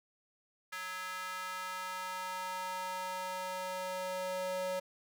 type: tone with high-pass filter sweep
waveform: square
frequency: 185 Hz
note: F#3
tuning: in tune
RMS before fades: -39 dBFS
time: 0.72-4.8 s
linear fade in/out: 10 ms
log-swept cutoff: 1500 to 540 Hz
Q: 2.5
effects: none